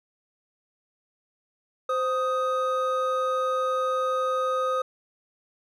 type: tone pair together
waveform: triangle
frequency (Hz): 519 / 1249.1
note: C5 / D#6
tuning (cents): -14 / +6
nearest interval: octave + minor third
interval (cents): 1520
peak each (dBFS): -24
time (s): 1.89-4.82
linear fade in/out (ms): 5
effects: none